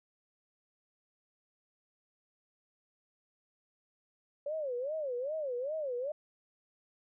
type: tone with vibrato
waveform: sine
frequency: 554.4 Hz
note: C#5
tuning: in tune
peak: -33 dBFS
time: 4.46-6.12 s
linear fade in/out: 5 ms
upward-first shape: sine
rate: 2.5 Hz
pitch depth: 240 cents each way
effects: none